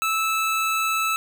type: tone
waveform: 25% pulse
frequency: 1311 Hz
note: E6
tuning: 10 cents flat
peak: -17 dBFS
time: 0.02-1.16 s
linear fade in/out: 0 ms
effects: none